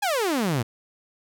sawtooth exponential sweep, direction down, 860 to 109.2 Hz, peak -18 dBFS, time 0.02-0.63 s, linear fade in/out 10 ms, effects none

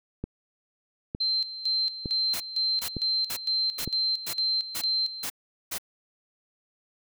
click train, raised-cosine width 3 ms, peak -18 dBFS, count 5, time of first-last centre 0.24-3.876 s, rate 1.1 Hz
sine tone with tremolo, 4120 Hz, C8, 28 cents flat, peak -23 dBFS, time 1.2-5.25 s, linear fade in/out 10 ms, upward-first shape square, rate 2.2 Hz, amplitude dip 75%
white noise bursts, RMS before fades -32 dBFS, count 8, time 2.33-5.784 s, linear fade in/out 10 ms, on 73 ms, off 410 ms
effects none

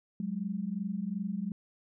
sine tone pair together, 185 / 207.7 Hz, F#3 / G#3, 0 / 0 cents, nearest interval major second, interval 200 cents, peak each -35 / -34 dBFS, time 0.2-1.52 s, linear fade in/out 2 ms, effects none

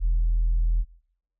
sine tone, 41.2 Hz, E1, in tune, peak -17 dBFS, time 0-0.85 s, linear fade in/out 50 ms, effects noise-tail reverb RT60 0.9 s tail -25 dB re dry + tanh soft clip ceiling -16 dBFS

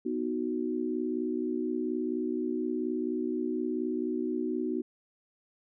sine chord, B major, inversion none, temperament equal, 246.9 / 311.1 / 370 Hz, B3 / D#4 / F#4, 0 / 0 / 0 cents, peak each -33 dBFS, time 0.05-4.82 s, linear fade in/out 10 ms, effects none

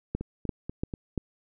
two click trains, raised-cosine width 3 ms, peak -21 / -15 dBFS, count 4 / 4, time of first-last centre 0.21-0.938 / 0.15-1.177 s, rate 4.12 / 2.92 Hz, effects none

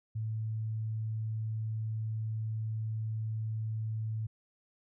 sine tone, 110 Hz, A2, in tune, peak -32 dBFS, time 0.15-4.27 s, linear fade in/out 10 ms, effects none

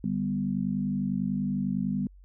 sine chord, G major, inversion second, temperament equal, 146.83 / 196 / 246.9 Hz, D3 / G3 / B3, 0 / 0 / 0 cents, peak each -34 / -28 / -31 dBFS, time 0.04-2.07 s, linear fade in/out 2 ms, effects added 47 Hz sine -49 dBFS peak until 2.24 s

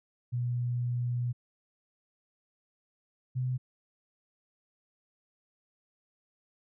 sine tone pair in turn, 121.9 / 127.17 Hz, B2 / C3, -22 / -49 cents, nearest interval minor second, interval 73 cents, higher second, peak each -28 dBFS, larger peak neither, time 0.32-1.33 / 3.35-3.58 s, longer first, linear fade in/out 20 ms, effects none

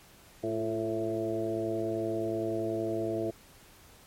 harmonic tone with a mistuned harmonic, 110.5 Hz, A2, 8 cents sharp, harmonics 1 / 2 / 3 / 4 / 5 / 6, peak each -40 / -41 / -32 / -36 / -40 / -35 dBFS, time 0.43-3.31 s, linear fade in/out 10 ms, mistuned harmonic 3, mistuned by +41 cents, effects pink hiss -56 dBFS RMS until 4.06 s + MP3 64 kbps

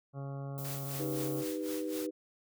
harmonic tone, 138.59 Hz, C#3, in tune, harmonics 1 / 2 / 3 / 4 / 5 / 6 / 8 / 9 / 10, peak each -38 / -49 / -51 / -49 / -52 / -56 / -56 / -61 / -62 dBFS, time 0.13-1.45 s, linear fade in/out 50 ms
violet noise, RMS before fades -45 dBFS, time 0.58-1.41 s, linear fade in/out 0 ms
white noise with tremolo, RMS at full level -43 dBFS, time 0.64-2.07 s, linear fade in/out 10 ms, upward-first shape sine, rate 3.9 Hz, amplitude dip 85%
sine chord, Eb augmented, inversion none, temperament equal, 311.1 / 392 / 493.9 Hz, Eb4 / G4 / B4, 0 / 0 / 0 cents, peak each -36 / -40 / -39 dBFS, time 0.99-2.11 s, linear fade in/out 20 ms
effects none

